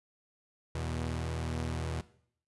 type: tone pair together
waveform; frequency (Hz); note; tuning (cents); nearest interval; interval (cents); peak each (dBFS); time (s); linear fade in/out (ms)
sawtooth; 80.4 / 121.48; E2 / B2; -43 / -28; perfect fifth; 715; -31 / -34; 0.75-2.01; 0
effects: noise-tail reverb RT60 0.6 s tail -17 dB re dry + resampled to 24000 Hz